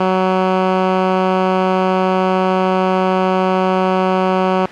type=tone; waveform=10% pulse; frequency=186.7 Hz; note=F#3; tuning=16 cents sharp; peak=-4 dBFS; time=0-4.66 s; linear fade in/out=5 ms; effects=white hiss -31 dBFS RMS until 4.71 s + low-pass 2000 Hz 12 dB/octave